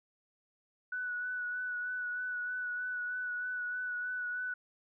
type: tone with vibrato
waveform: sine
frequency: 1480 Hz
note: F#6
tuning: in tune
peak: -34 dBFS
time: 0.92-4.54 s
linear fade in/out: 5 ms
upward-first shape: sine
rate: 3.2 Hz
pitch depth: 20 cents each way
effects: none